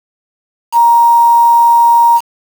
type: tone with quantisation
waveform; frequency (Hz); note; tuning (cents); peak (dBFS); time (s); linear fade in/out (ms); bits
sine; 937; A#5; +9; -4; 0.72-2.21; 50; 4
effects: none